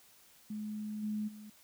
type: tone with level steps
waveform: sine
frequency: 212.2 Hz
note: G#3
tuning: 38 cents sharp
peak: -37 / -33 / -47 dBFS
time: 0.5-1.5 s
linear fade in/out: 5 ms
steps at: 1.02 / 1.27 s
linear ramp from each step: 20 ms
effects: white hiss -62 dBFS RMS until 1.63 s